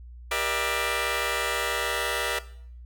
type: chord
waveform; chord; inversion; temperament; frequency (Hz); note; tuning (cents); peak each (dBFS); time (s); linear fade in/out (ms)
10% pulse; E half-diminished seventh; first; just; 395.6 / 474.7 / 593.3 / 659.3; G4 / Bb4 / D5 / E5; +16 / +31 / +18 / 0; -26 / -22 / -23 / -23; 0.31-2.39; 5
effects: noise-tail reverb RT60 0.6 s tail -17 dB re dry + added 60 Hz sine -41 dBFS peak until 2.85 s